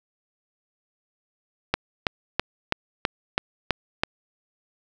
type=click train; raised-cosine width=0.3 ms; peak=-4 dBFS; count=8; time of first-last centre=1.74-4.035 s; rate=3.05 Hz; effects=none